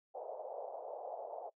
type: band-pass noise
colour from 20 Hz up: white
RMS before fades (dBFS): -45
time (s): 0.14-1.5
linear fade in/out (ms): 20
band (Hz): 490 to 760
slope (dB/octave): 48
effects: noise-tail reverb RT60 0.1 s tail -21 dB re dry